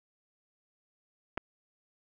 clicks, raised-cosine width 0.5 ms, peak -25 / -17 dBFS, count 2, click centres 1.374 / 1.377 s, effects none

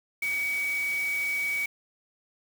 sine tone in noise, 2265 Hz, C#7, 37 cents sharp, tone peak -26 dBFS, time 0.22-1.66 s, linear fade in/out 5 ms, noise white, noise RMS -41 dBFS, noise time 0.22-1.66 s, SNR +12 dB, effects none

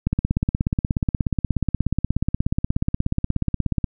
click train, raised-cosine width 5 ms, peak -7 dBFS, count 64, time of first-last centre 0.07-3.842 s, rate 16.7 Hz, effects none

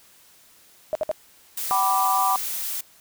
sine tone bursts, 622.3 Hz, D#5, in tune, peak -20 dBFS, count 3, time 0.93-1.114 s, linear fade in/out 0 ms, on 22 ms, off 59 ms
blue noise, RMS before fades -29 dBFS, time 1.57-2.81 s, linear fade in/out 5 ms
sine chord, G major, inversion none, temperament equal with one note detuned, 764.8 / 987.8 / 1174.7 Hz, G5 / B5 / D6, -43 / 0 / 0 cents, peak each -23 dBFS, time 1.71-2.36 s, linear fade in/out 0 ms
effects white hiss -54 dBFS RMS until 3 s

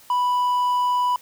triangle tone, 987.8 Hz, B5, in tune, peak -16 dBFS, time 0.1-1.16 s, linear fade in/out 2 ms, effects white hiss -50 dBFS RMS until 1.21 s

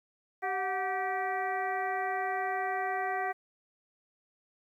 harmonic tone with a mistuned harmonic, 387.1 Hz, G4, 22 cents flat, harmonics 1 / 2 / 3 / 4 / 5 / 6, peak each -38 / -32 / -40 / -40 / -37 / -47 dBFS, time 0.42-3.33 s, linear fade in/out 20 ms, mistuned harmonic 2, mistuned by -82 cents, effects 11-bit

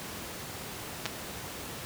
clicks, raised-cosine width 0.2 ms, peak -13 dBFS, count 2, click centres 1.056 / 1.062 s, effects pink hiss -40 dBFS RMS until 1.85 s + high-pass 80 Hz 12 dB/octave

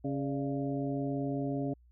harmonic tone with a mistuned harmonic, 138.2 Hz, C#3, 5 cents flat, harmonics 1 / 2 / 3 / 4 / 5, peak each -36 / -33 / -40 / -41 / -43 dBFS, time 0.04-1.74 s, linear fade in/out 10 ms, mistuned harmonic 4, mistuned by +100 cents, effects added 60 Hz sine -58 dBFS peak until 1.91 s

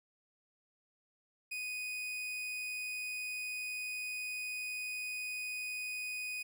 40% pulse tone, 2489 Hz, D#7, in tune, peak -37 dBFS, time 1.51-6.43 s, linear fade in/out 10 ms, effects none

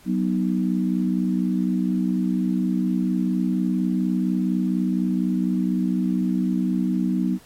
sine chord, B major, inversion second, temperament equal with one note detuned, 187.15 / 246.9 / 311.1 Hz, F#3 / B3 / D#4, +20 / 0 / 0 cents, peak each -22 / -24 / -27 dBFS, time 0.05-7.39 s, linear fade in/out 50 ms, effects pink hiss -52 dBFS RMS until 7.45 s + AAC 48 kbps

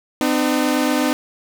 sawtooth tone pair together, 254.6 / 302.8 Hz, C4 / D#4, -47 / -47 cents, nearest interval minor third, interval 300 cents, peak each -15 dBFS, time 0.21-1.13 s, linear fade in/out 0 ms, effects none

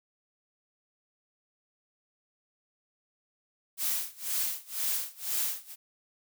blue noise with tremolo, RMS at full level -29 dBFS, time 3.77-5.76 s, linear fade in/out 50 ms, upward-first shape sine, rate 2 Hz, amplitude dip 95%, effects none

